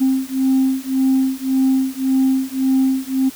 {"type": "beating tone pair", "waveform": "sine", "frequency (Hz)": [263.3, 265.1], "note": ["C4", "C4"], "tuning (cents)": [11, 23], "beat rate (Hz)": 1.8, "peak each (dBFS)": -16, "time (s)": [0, 3.3], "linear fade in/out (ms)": 20, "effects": ["tanh soft clip ceiling -9 dBFS", "white hiss -38 dBFS RMS until 3.35 s"]}